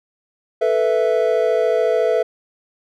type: chord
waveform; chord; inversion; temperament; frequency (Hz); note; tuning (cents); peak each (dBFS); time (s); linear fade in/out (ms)
triangle; A suspended second; none; equal; 440 / 493.9 / 659.3; A4 / B4 / E5; 0 / 0 / 0; -17; 0.61-2.23; 10
effects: none